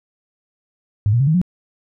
sine tone with pitch steps, 103.6 / 119.01 / 136.7 / 157.03 / 180.38 Hz, G#2 / A#2 / C#3 / D#3 / F#3, -4 / +36 / -24 / +16 / -44 cents, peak -12 dBFS, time 1.06-1.415 s, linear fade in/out 0 ms, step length 71 ms, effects none

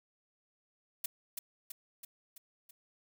blue noise with echo, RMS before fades -35 dBFS, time 1.04-1.06 s, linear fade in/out 5 ms, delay 330 ms, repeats 5, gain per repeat -4 dB, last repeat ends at 2.71 s, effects none

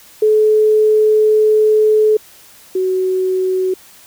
sine tone pair in turn, 430 / 373.3 Hz, A4 / F#4, -40 / +15 cents, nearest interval major second, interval 245 cents, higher first, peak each -8 / -13 dBFS, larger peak first, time 0.22-2.17 / 2.75-3.74 s, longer first, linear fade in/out 5 ms, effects white hiss -43 dBFS RMS until 4.06 s

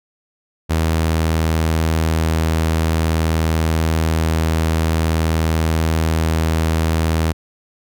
sawtooth tone, 80.5 Hz, E2, 41 cents flat, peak -11 dBFS, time 0.69-7.33 s, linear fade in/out 20 ms, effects none

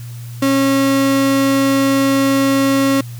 35% pulse tone, 272.8 Hz, C#4, 28 cents flat, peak -10 dBFS, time 0.42-3.01 s, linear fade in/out 5 ms, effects added 119 Hz sine -27 dBFS peak until 3.19 s + white hiss -42 dBFS RMS until 3.19 s

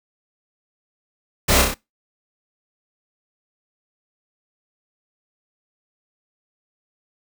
pink noise with echo, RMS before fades -17 dBFS, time 1.48-1.62 s, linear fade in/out 10 ms, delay 31 ms, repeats 4, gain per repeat -3 dB, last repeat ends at 1.744 s, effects noise-tail reverb RT60 0.2 s tail -22 dB re dry

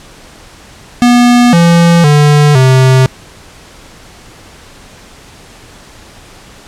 square tone with pitch steps, 242.7 / 170.1 / 147.6 / 130.5 Hz, B3 / F3 / D3 / C3, -30 / -45 / +9 / -4 cents, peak -4 dBFS, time 1.02-3.06 s, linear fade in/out 0 ms, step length 510 ms, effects pink hiss -36 dBFS RMS until 6.67 s + low-pass 9000 Hz 12 dB/octave

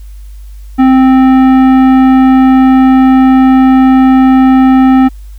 triangle tone with tanh clipping, 261.6 Hz, C4, in tune, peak -4 dBFS, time 0.78-5.09 s, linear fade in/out 20 ms, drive 18 dB, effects added 50 Hz sine -25 dBFS peak until 5.38 s + white hiss -48 dBFS RMS until 5.38 s

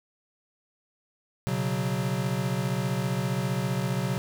square chord, B suspended second, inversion none, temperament equal, 123.47 / 138.59 / 185 Hz, B2 / C#3 / F#3, 0 / 0 / 0 cents, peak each -31 dBFS, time 1.47-4.18 s, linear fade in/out 0 ms, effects none

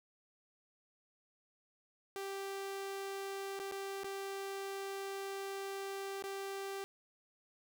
sawtooth tone with dropouts, 392 Hz, G4, in tune, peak -36 dBFS, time 2.16-6.84 s, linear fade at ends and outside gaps 0 ms, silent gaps 3.592-3.599 / 3.713-3.721 / 4.034-4.044 / 6.224-6.239 s, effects none

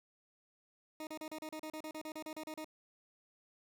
20% pulse tone bursts, 311.1 Hz, D#4, in tune, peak -37 dBFS, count 16, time 1-2.645 s, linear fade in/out 2 ms, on 70 ms, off 35 ms, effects none

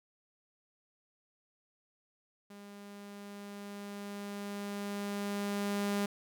sawtooth tone with level ramp, 202.5 Hz, G#3, 43 cents flat, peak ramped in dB -45 to -26 dBFS, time 2.5-6.06 s, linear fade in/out 5 ms, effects none

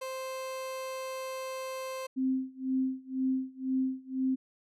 30% pulse tone, 523.3 Hz, C5, in tune, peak -33 dBFS, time 0.01-2.07 s, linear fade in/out 10 ms
sine tone with tremolo, 261.6 Hz, C4, in tune, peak -25 dBFS, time 2.16-4.36 s, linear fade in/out 20 ms, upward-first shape sine, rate 2 Hz, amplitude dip 95%
effects resampled to 32000 Hz

